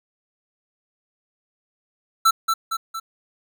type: tone with echo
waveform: square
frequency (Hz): 1332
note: E6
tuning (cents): +18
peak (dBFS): -13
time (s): 2.25-2.31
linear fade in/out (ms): 10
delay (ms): 230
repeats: 3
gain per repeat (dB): -5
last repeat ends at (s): 3
effects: none